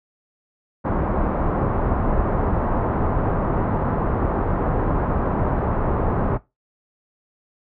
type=low-pass noise; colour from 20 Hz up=pink; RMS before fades=-21 dBFS; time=0.84-6.38 s; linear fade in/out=20 ms; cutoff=1200 Hz; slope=24 dB/octave; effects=noise-tail reverb RT60 0.2 s tail -17 dB re dry